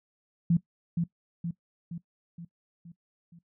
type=tone with echo; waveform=sine; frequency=170 Hz; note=F3; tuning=46 cents flat; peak=-19 dBFS; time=0.5-0.57 s; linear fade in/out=5 ms; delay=470 ms; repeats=6; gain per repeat=-5 dB; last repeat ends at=3.39 s; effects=noise-tail reverb RT60 0.1 s tail -18 dB re dry